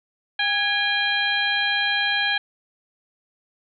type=harmonic tone with a mistuned harmonic; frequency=804 Hz; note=G5; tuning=44 cents sharp; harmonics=1 / 2 / 3 / 4 / 5; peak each=-29 / -23 / -27 / -25 / -29 dBFS; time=0.39-2.38 s; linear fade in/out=5 ms; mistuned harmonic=2; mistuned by=+54 cents; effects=none